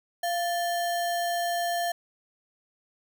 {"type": "tone with sample-and-hold", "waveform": "sine", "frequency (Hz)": 692, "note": "F5", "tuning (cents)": -16, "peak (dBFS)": -25, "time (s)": [0.23, 1.92], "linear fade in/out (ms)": 5, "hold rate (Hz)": 2450, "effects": []}